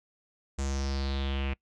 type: tone with low-pass filter sweep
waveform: square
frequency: 68.3 Hz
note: C#2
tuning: 25 cents flat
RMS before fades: -31 dBFS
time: 0.58-1.54 s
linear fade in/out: 10 ms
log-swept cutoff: 7400 to 2500 Hz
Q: 4.8
effects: noise-tail reverb RT60 0.1 s tail -24 dB re dry